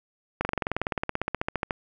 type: slowing click train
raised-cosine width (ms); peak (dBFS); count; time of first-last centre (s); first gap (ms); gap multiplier
0.5; -11; 24; 0.41-1.708; 40; 1.03
effects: none